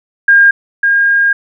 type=tone pair in turn; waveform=sine; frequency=1613 / 1618.8 Hz; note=G6 / G#6; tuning=+49 / -45 cents; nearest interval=unison; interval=6 cents; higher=second; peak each=-3 / -7 dBFS; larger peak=first; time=0.28-0.51 / 0.83-1.33 s; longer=second; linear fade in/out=5 ms; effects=none